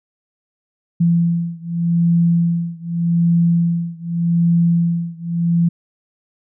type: beating tone pair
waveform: sine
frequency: 169.4 / 170.24 Hz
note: E3 / F3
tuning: +48 / -44 cents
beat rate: 0.84 Hz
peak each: -16 / -17 dBFS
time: 1-5.69 s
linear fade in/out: 10 ms
effects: none

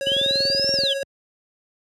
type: tone with tremolo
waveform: square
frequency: 550 Hz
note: C#5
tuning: 14 cents flat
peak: -23 dBFS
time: 0.01-1.03 s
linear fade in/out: 0 ms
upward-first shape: triangle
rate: 18 Hz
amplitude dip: 45%
type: linear two-way sweep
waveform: sine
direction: up then down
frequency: 2899 to 5588 to 2899 Hz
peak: -19 dBFS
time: 0.06-0.94 s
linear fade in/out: 10 ms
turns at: 0.73 s
type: click train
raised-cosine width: 2 ms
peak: -19 dBFS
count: 17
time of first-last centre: 0.07-0.836 s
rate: 20.9 Hz
effects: high-pass 80 Hz 12 dB/octave + low-pass 10000 Hz 12 dB/octave

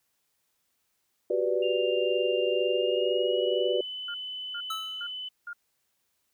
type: chord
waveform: sine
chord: G major seventh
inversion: third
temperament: equal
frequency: 370 / 392 / 493.9 / 587.3 Hz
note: F#4 / G4 / B4 / D5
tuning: 0 / 0 / 0 / 0 cents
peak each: -29 / -31 / -28 / -30 dBFS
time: 1.3-3.81 s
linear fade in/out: 5 ms
type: tone with pitch glide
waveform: sine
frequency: 2794 to 3012 Hz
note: F7 to F#7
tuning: 0 to +30 cents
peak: -34 dBFS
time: 1.62-5.29 s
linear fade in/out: 10 ms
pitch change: +130 cents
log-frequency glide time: 2.72-3.87 s
type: tone bursts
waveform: sine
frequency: 1414 Hz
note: F6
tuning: 21 cents sharp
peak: -35 dBFS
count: 4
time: 4.08-5.532 s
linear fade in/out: 5 ms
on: 63 ms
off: 400 ms
type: tone with exponential decay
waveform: square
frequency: 1303 Hz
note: E6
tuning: 20 cents flat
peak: -30 dBFS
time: 4.7-5.12 s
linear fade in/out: 5 ms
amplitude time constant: 90 ms
effects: white hiss -75 dBFS RMS until 6.33 s

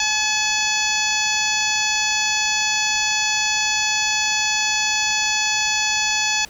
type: harmonic tone with a mistuned harmonic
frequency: 854 Hz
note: G#5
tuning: 48 cents sharp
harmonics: 1 / 2 / 3 / 4 / 5 / 6 / 7 / 8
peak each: -27 / -27 / -23 / -26 / -27 / -30 / -25 / -28 dBFS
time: 0-6.45 s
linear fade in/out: 2 ms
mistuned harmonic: 5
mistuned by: +69 cents
effects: pink hiss -45 dBFS RMS until 6.49 s

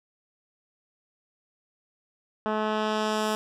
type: tone with low-pass filter sweep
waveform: 10% pulse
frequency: 215.1 Hz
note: A3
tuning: 39 cents flat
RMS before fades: -27 dBFS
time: 2.46-3.35 s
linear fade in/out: 0 ms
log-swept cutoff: 1600 to 12000 Hz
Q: 0.79
effects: none

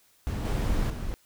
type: noise with level steps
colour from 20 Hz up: brown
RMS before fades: -30 / -26 / -33 dBFS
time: 0.27-1.14 s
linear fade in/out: 0 ms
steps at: 0.45 / 0.9 s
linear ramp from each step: 2 ms
effects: white hiss -63 dBFS RMS until 1.25 s

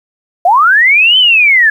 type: linear two-way sweep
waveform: sine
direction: up then down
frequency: 659.3 to 3100 to 1678 Hz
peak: -4 dBFS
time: 0.45-1.7 s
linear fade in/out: 5 ms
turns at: 1.18 s
effects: 7-bit

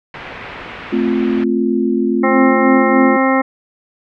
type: low-pass noise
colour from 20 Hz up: white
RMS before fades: -31 dBFS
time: 0.14-1.44 s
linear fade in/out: 2 ms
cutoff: 2500 Hz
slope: 24 dB/octave
type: chord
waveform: sine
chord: F major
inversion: first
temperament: equal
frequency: 220 / 261.6 / 349.2 Hz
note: A3 / C4 / F4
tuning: 0 / 0 / 0 cents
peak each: -17 dBFS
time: 0.92-3.17 s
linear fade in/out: 10 ms
type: harmonic tone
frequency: 265 Hz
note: C4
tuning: 22 cents sharp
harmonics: 1 / 2 / 3 / 4 / 5 / 7 / 8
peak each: -14 / -17 / -19 / -20 / -21 / -22 / -23 dBFS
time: 2.23-3.42 s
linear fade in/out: 10 ms
effects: none

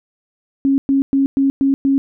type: tone bursts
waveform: sine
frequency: 273.4 Hz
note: C#4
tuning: 24 cents flat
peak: -11 dBFS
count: 6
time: 0.65-1.98 s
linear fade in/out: 0 ms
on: 130 ms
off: 110 ms
effects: none

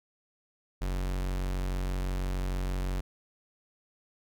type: tone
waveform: 45% pulse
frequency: 46.25 Hz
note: F#1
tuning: in tune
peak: -29 dBFS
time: 0.81-3.01 s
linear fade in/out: 10 ms
effects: none

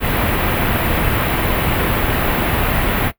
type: band-stop noise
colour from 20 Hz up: pink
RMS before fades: -17 dBFS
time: 0-3.12 s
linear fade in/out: 50 ms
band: 3000 to 13000 Hz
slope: 24 dB/octave
effects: noise-tail reverb RT60 0.1 s tail -17 dB re dry

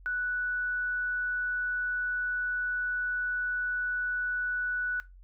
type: tone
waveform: sine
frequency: 1480 Hz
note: F#6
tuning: in tune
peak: -28 dBFS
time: 0.06-5 s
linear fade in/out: 0 ms
effects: noise-tail reverb RT60 0.2 s tail -18 dB re dry + added 45 Hz sine -49 dBFS peak until 5.23 s

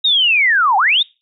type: linear two-way sweep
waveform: sine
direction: down then up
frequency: 3795 to 740 to 3795 Hz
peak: -10 dBFS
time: 0.04-1.03 s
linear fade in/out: 10 ms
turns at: 0.77 s
effects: noise-tail reverb RT60 0.3 s tail -25 dB re dry

